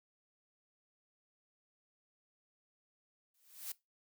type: noise with exponential growth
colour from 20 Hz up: blue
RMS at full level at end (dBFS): -39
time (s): 3.34-3.72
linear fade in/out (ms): 5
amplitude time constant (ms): 82
effects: noise-tail reverb RT60 0.2 s tail -20 dB re dry